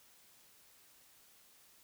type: silence
effects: white hiss -64 dBFS RMS until 1.83 s